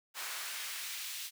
pink noise with high-pass filter sweep, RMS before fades -41 dBFS, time 0.14-1.31 s, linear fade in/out 50 ms, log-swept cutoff 1200 to 3200 Hz, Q 0.94, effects none

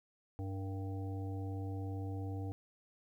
harmonic tone with a mistuned harmonic, 97.5 Hz, G2, 9 cents flat, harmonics 1 / 3 / 5 / 7 / 8, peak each -38 / -45 / -50 / -56 / -53 dBFS, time 0.39-2.52 s, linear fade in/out 0 ms, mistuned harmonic 5, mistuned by -59 cents, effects 12-bit

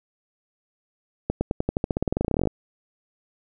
accelerating click train, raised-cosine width 2 ms, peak -9 dBFS, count 24, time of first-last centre 1.3-2.473 s, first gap 110 ms, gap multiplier 0.92, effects none

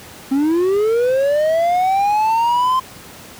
triangle linear sweep, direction up, 261.6 to 1046.5 Hz, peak -11 dBFS, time 0.31-2.8 s, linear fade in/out 10 ms, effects pink hiss -38 dBFS RMS until 3.39 s + high-pass 80 Hz 12 dB/octave

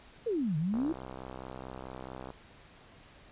sine exponential two-way sweep, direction down then up, 495.5 to 146.83 to 343.5 Hz, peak -28 dBFS, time 0.26-0.93 s, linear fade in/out 10 ms, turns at 0.57 s
click train, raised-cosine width 1 ms, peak -28 dBFS, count 102, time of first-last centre 0.74-2.303 s, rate 64.6 Hz
effects pink hiss -56 dBFS RMS until 3.31 s + resampled to 8000 Hz

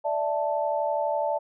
sine chord, D suspended second, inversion none, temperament equal, 587.3 / 659.3 / 880 Hz, D5 / E5 / A5, 0 / 0 / 0 cents, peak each -27 / -29 / -28 dBFS, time 0.04-1.39 s, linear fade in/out 20 ms, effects none

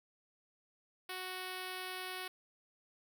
5% pulse tone with notch filter, 370 Hz, F#4, in tune, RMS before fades -43 dBFS, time 1.09-2.28 s, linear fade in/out 5 ms, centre 6500 Hz, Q 1.8, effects none

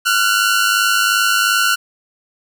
sawtooth tone pair together, 1377.2 / 1480 Hz, F6 / F#6, -25 / 0 cents, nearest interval minor second, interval 125 cents, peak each -12 dBFS, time 0.05-1.76 s, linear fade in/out 20 ms, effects none

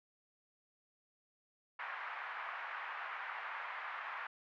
pink band-pass noise, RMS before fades -44 dBFS, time 1.79-4.27 s, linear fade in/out 5 ms, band 930 to 2100 Hz, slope 24 dB/octave, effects none

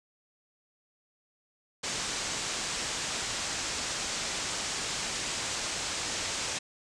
white low-pass noise, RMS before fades -34 dBFS, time 1.83-6.59 s, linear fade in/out 10 ms, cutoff 8100 Hz, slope 48 dB/octave, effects none

